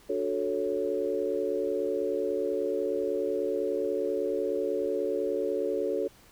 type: chord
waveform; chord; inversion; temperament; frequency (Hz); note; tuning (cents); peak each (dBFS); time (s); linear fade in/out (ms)
sine; D major seventh; none; equal; 293.7 / 370 / 440 / 554.4; D4 / F#4 / A4 / C#5; 0 / 0 / 0 / 0; -36 / -32 / -30 / -32; 0.09-6.08; 10
effects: pink hiss -57 dBFS RMS until 6.31 s